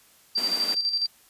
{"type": "tone with tremolo", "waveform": "sine", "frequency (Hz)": 4699, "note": "D8", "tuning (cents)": 0, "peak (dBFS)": -21, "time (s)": [0.35, 1.07], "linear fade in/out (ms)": 10, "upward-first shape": "square", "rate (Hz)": 12, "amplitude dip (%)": 55}
{"type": "high-pass noise", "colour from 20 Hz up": "pink", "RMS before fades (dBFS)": -36, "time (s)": [0.37, 0.75], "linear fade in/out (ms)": 10, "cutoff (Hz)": 190, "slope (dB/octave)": 48}
{"effects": ["white hiss -57 dBFS RMS until 1.29 s", "resampled to 32000 Hz"]}